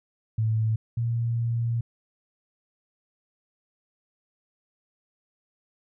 sine tone pair in turn, 110.5 / 116.86 Hz, A2 / A#2, +8 / +5 cents, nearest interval minor second, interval 97 cents, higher second, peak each -21 / -23 dBFS, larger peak first, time 0.38-0.76 / 0.97-1.81 s, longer second, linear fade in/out 5 ms, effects none

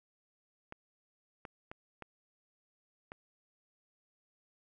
clicks, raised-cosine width 0.5 ms, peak -29 dBFS, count 5, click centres 0.724 / 1.452 / 1.715 / 2.023 / 3.119 s, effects none

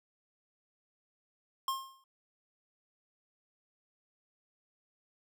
square tone with exponential decay, 1068 Hz, C6, 35 cents sharp, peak -29 dBFS, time 1.68-2.04 s, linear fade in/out 2 ms, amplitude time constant 78 ms, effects none

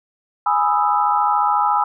sine chord, E major seventh, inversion first, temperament equal, 830.6 / 987.8 / 1244.5 / 1318.5 Hz, G#5 / B5 / D#6 / E6, 0 / 0 / 0 / 0 cents, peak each -18 / -20 / -22 / -21 dBFS, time 0.46-1.84 s, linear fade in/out 5 ms, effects none

